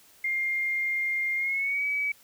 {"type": "tone with pitch glide", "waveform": "sine", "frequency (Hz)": [2115, 2280], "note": ["C7", "C#7"], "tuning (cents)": [18, 48], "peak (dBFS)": -25, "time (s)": [0.24, 2.12], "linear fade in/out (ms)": 5, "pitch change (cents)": 130, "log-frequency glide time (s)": [1.36, 1.85], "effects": ["white hiss -57 dBFS RMS until 2.23 s"]}